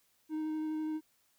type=tone with vibrato; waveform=triangle; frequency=311.1 Hz; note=D#4; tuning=in tune; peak=-31 dBFS; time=0.29-1.01 s; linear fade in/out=50 ms; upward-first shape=square; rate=12 Hz; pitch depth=8 cents each way; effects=white hiss -72 dBFS RMS until 1.38 s